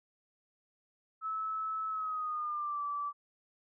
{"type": "tone with pitch glide", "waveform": "sine", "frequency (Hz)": [1301, 1159.1], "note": ["E6", "D6"], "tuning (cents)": [-23, -23], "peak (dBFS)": -33, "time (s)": [1.21, 3.13], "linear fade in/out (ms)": 50, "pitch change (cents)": -200, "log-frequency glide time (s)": [1.88, 2.83], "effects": []}